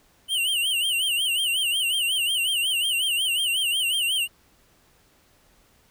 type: tone with vibrato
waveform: square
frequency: 2960 Hz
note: F#7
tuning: in tune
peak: -22 dBFS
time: 0.28-4.28 s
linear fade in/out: 50 ms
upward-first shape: sine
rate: 5.5 Hz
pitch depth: 140 cents each way
effects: pink hiss -60 dBFS RMS until 5.9 s